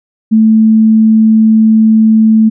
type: tone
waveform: sine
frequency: 220 Hz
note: A3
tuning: in tune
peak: -3 dBFS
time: 0.31-2.5 s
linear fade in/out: 20 ms
effects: none